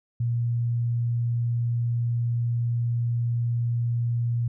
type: tone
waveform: sine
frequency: 118.5 Hz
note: A#2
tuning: 29 cents sharp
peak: -22 dBFS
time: 0.2-4.48 s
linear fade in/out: 5 ms
effects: none